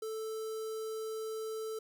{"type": "tone with notch filter", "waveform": "square", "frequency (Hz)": 440, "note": "A4", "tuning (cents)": 0, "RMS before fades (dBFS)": -39, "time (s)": [0.02, 1.79], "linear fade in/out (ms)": 5, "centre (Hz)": 2300, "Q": 0.73, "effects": []}